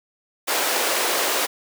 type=high-pass noise; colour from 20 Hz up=pink; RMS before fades=-22 dBFS; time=0.47-1.47 s; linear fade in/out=20 ms; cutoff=380 Hz; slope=24 dB/octave; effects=none